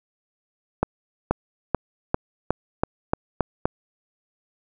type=accelerating click train; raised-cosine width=1 ms; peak=-5 dBFS; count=9; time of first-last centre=0.83-3.655 s; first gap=480 ms; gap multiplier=0.91; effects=none